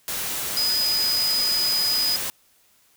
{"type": "tone in noise", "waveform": "sine", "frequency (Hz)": 4978, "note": "D#8", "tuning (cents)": 0, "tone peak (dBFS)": -20, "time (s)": [0.57, 2.16], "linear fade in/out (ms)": 0, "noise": "white", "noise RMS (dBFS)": -28, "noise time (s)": [0.08, 2.3], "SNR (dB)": 5, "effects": ["white hiss -60 dBFS RMS until 2.96 s"]}